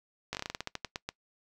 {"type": "slowing click train", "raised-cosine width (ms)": 0.2, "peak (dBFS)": -17, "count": 14, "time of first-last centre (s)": [0.33, 1.09], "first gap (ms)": 18, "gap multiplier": 1.18, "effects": ["noise-tail reverb RT60 0.1 s tail -22 dB re dry"]}